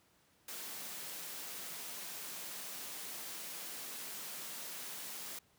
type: high-pass noise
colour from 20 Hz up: white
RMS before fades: -45 dBFS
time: 0.48-5.39 s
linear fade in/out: 5 ms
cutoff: 140 Hz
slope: 96 dB/octave
effects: pink hiss -70 dBFS RMS until 5.58 s + high-pass 80 Hz 12 dB/octave